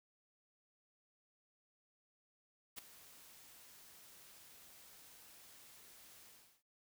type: noise with ADSR envelope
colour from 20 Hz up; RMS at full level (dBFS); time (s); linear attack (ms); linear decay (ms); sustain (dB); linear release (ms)
white; -45; 2.76-6.63; 25; 8; -15; 370
effects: none